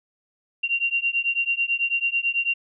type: beating tone pair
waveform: sine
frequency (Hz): 2759 / 2768.1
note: F7 / F7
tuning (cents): -22 / -16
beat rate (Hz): 9.1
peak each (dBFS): -24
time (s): 0.63-2.54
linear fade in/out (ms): 10
effects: none